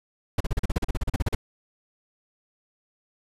brown noise bursts, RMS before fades -22 dBFS, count 16, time 0.38-1.35 s, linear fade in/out 5 ms, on 25 ms, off 38 ms, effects resampled to 32000 Hz

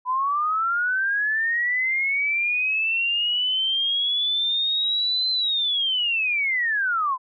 sine linear two-way sweep, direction up then down, 991 to 4090 to 991 Hz, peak -20 dBFS, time 0.05-7.18 s, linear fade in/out 50 ms, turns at 5.31 s, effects none

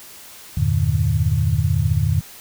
sine chord, E half-diminished seventh, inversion none, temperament equal with one note detuned, 82.41 / 98 / 116.54 / 149.92 Hz, E2 / G2 / Bb2 / D3, 0 / 0 / 0 / +36 cents, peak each -21 dBFS, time 0.57-2.21 s, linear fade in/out 5 ms, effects white hiss -41 dBFS RMS until 2.4 s

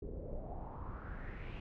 brown noise with low-pass filter sweep, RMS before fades -44 dBFS, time 0.02-1.6 s, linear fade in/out 5 ms, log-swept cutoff 400 to 2800 Hz, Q 4.1, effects none

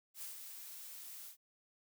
blue noise with ADSR envelope, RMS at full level -45 dBFS, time 0.14-1.37 s, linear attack 83 ms, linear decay 120 ms, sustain -5 dB, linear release 97 ms, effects none

